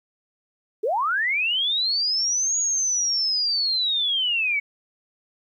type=linear two-way sweep; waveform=sine; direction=up then down; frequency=382.2 to 6760 to 2206 Hz; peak=-20 dBFS; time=0.83-4.6 s; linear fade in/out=10 ms; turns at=2.58 s; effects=10-bit